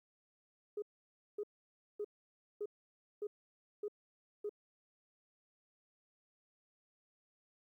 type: tone bursts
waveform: sine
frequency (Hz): 415.3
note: G#4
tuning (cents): 0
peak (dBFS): -36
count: 7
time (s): 0.77-4.494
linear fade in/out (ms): 5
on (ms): 52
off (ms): 560
effects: tanh soft clip ceiling -32 dBFS + 13-bit